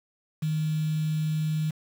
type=tone with quantisation; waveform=sine; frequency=155.56 Hz; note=D#3; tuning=in tune; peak=-24 dBFS; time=0.42-1.71 s; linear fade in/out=10 ms; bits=7; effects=none